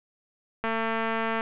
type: click train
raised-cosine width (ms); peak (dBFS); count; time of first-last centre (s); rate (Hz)
0.5; -14; 174; 0.64-1.409; 225
effects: resampled to 8000 Hz + 8-bit